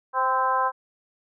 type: harmonic tone with a mistuned harmonic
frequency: 261.6 Hz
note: C4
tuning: in tune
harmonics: 2 / 3 / 4 / 5 / 6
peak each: -30 / -27 / -22 / -29 / -32 dBFS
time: 0.13-0.72 s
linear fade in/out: 50 ms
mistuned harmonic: 4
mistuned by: -27 cents
effects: none